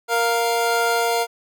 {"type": "tone pair together", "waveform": "25% pulse", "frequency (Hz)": [466.5, 699], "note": ["A#4", "F5"], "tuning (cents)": [1, 1], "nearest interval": "perfect fifth", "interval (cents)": 700, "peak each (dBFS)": -17, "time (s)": [0.08, 1.27], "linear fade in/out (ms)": 50, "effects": []}